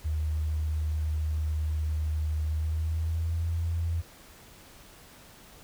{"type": "tone with pitch glide", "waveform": "sine", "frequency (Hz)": [77.2, 83.7], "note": ["D#2", "E2"], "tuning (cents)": [-13, 27], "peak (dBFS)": -26, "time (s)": [0.04, 4.02], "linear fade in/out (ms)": 20, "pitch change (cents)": 140, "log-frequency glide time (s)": [2.46, 3.48], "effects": ["pink hiss -52 dBFS RMS until 5.63 s"]}